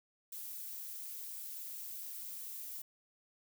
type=noise; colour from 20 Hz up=violet; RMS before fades=-45 dBFS; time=0.32-2.82 s; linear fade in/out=5 ms; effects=none